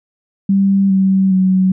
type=tone with pitch steps; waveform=sine; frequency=196 / 191.63 / 187.37 Hz; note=G3 / G3 / F#3; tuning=0 / -39 / +22 cents; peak=-9 dBFS; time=0.49-1.72 s; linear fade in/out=5 ms; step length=410 ms; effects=none